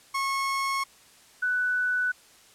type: tone pair in turn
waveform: 30% pulse / sine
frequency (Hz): 1092 / 1489.6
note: C#6 / F#6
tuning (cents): -26 / +11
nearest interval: perfect fourth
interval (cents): 537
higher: second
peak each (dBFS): -23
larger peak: neither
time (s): 0.14-0.84 / 1.42-2.12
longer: neither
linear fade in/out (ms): 10
effects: white hiss -55 dBFS RMS until 2.54 s + low-pass 10000 Hz 12 dB/octave